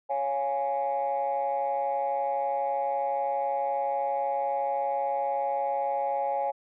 sine chord, Db major, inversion none, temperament equal, 554.4 / 698.5 / 830.6 Hz, Db5 / F5 / Ab5, 0 / 0 / 0 cents, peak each -29 / -32 / -27 dBFS, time 0.09-6.52 s, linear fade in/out 20 ms, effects tanh soft clip ceiling -20 dBFS

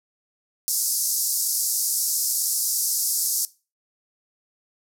white band-pass noise, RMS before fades -24 dBFS, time 0.68-3.45 s, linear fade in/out 0 ms, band 4900 to 14000 Hz, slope 48 dB/octave, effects noise-tail reverb RT60 0.3 s tail -19 dB re dry

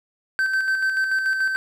triangle tone with tremolo, 1547 Hz, G6, 23 cents flat, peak -16 dBFS, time 0.39-1.56 s, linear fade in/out 0 ms, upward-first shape square, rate 6.9 Hz, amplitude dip 40%, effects none

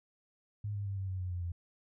sine tone with pitch steps, 103.83 / 101.17 / 98.57 / 96.04 / 93.58 / 91.18 / 88.84 / 86.56 Hz, G#2 / G#2 / G2 / G2 / F#2 / F#2 / F2 / F2, 0 / -45 / +10 / -35 / +20 / -25 / +30 / -15 cents, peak -34 dBFS, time 0.64-1.52 s, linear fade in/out 5 ms, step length 110 ms, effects none

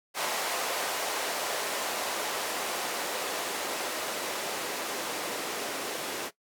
blue noise with band-pass filter sweep, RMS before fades -33 dBFS, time 0.14-6.31 s, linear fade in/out 50 ms, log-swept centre 600 to 370 Hz, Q 1.2, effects noise-tail reverb RT60 0.1 s tail -17 dB re dry

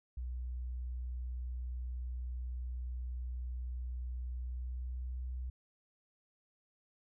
sine tone with pitch glide, 61.74 to 62.86 Hz, B1 to B1, 0 to +31 cents, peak -37 dBFS, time 0.17-5.5 s, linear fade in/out 5 ms, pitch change +31 cents, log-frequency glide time 4.37-5.25 s, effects none

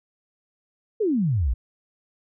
sine exponential sweep, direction down, 466.2 to 52.4 Hz, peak -19 dBFS, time 1-1.54 s, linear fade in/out 10 ms, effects none

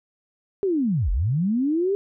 sine linear two-way sweep, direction down then up, 408.8 to 38.89 to 408.8 Hz, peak -19 dBFS, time 0.63-1.95 s, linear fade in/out 0 ms, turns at 1.11 s, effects none

